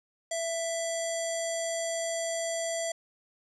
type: tone with low-pass filter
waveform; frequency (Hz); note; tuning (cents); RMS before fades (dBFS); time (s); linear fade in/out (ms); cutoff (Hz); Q
square; 663; E5; +10; -32; 0.31-2.92; 5; 7800; 9.1
effects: none